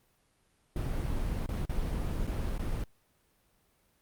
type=noise with dropouts; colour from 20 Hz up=brown; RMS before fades=-32 dBFS; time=0.76-2.84 s; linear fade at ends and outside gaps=2 ms; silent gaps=1.462-1.489 / 1.654-1.694 / 2.27-2.274 / 2.581-2.593 s; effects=pink hiss -70 dBFS RMS until 4.01 s + Opus 32 kbps